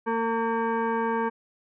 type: tone with frequency modulation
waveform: sine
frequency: 228.6 Hz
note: A#3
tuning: 34 cents flat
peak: -23 dBFS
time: 0.06-1.3 s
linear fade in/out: 20 ms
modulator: 684 Hz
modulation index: 1.6
effects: none